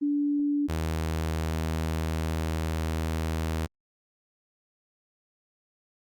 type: tone pair in turn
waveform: sine / sawtooth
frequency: 289.7 / 80.06 Hz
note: D4 / D#2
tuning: -24 / +50 cents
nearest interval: octave + minor seventh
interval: 2226 cents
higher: first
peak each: -23 dBFS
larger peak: neither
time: 0.01-0.68 / 0.68-3.67 s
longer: second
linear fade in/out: 20 ms
effects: Opus 32 kbps